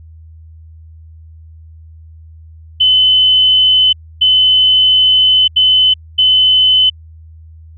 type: tone bursts at uneven times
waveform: sine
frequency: 3031 Hz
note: F#7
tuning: 41 cents sharp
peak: -6 dBFS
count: 4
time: 2.8-3.93 / 4.21-5.48 / 5.56-5.94 / 6.18-6.9 s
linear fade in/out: 10 ms
effects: added 80 Hz sine -34 dBFS peak until 7.77 s